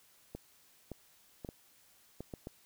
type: clicks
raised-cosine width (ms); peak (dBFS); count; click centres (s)
2; -28; 7; 0.35 / 0.917 / 1.448 / 1.489 / 2.206 / 2.338 / 2.471
effects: white hiss -65 dBFS RMS until 2.65 s